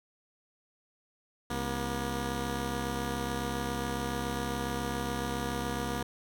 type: tone pair together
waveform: 10% pulse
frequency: 67.21 / 239.5 Hz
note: C2 / A#3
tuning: +47 / +47 cents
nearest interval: octave + minor seventh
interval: 2200 cents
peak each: -26 dBFS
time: 1.5-6.03 s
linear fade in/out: 5 ms
effects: none